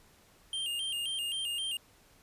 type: tone with vibrato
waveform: square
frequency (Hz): 2990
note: F#7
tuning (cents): +17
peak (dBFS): -33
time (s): 0.53-1.77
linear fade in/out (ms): 2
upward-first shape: square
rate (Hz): 3.8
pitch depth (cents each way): 96
effects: pink hiss -62 dBFS RMS until 2.22 s + resampled to 32000 Hz